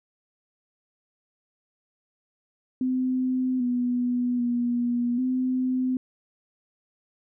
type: tone with pitch steps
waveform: sine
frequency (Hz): 256.3 / 245.7 / 241 / 255.9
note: C4 / B3 / B3 / C4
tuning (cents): -36 / -9 / -42 / -38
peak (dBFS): -22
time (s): 2.81-5.97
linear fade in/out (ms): 2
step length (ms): 790
effects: none